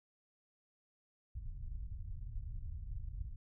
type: low-pass noise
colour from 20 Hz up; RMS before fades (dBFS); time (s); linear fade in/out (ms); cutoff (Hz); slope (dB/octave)
pink; -43; 1.35-3.36; 10; 100; 24
effects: none